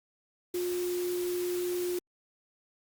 sine tone in noise, 356.4 Hz, F4, 35 cents sharp, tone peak -29 dBFS, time 0.54-1.99 s, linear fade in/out 5 ms, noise white, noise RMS -42 dBFS, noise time 0.54-1.99 s, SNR +10 dB, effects Opus 48 kbps

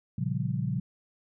sine chord, G half-diminished seventh, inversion first, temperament equal, 116.54 / 138.59 / 174.61 / 196 Hz, Bb2 / Db3 / F3 / G3, 0 / 0 / 0 / 0 cents, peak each -32 / -31 / -33 / -36 dBFS, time 0.18-0.8 s, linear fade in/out 5 ms, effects none

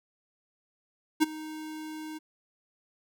square tone with ADSR envelope, 311.1 Hz, D#4, in tune, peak -18 dBFS, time 1.2-2.19 s, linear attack 27 ms, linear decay 20 ms, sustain -20 dB, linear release 19 ms, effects none

